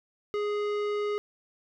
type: tone with tanh clipping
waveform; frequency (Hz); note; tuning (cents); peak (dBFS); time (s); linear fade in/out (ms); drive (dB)
sine; 415.3; G#4; 0; -29; 0.34-1.18; 0; 16
effects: none